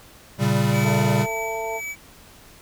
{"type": "chord", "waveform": "square", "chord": "G diminished", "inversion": "first", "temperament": "equal", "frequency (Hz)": [116.54, 138.59, 196], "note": ["Bb2", "Db3", "G3"], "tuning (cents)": [0, 0, 0], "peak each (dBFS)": -23, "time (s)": [0.38, 1.27], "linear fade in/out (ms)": 50}
{"type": "tone with tremolo", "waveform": "square", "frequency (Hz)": 2290, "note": "D7", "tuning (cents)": -44, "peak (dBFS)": -29, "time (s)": [0.71, 1.96], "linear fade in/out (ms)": 50, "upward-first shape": "sine", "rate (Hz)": 1.9, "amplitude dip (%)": 50}
{"type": "harmonic tone", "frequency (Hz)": 223.2, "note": "A3", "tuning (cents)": 25, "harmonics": [2, 3, 4], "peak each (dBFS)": [-30, -30, -30], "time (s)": [0.82, 1.81], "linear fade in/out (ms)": 50}
{"effects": ["pink hiss -48 dBFS RMS until 2.61 s"]}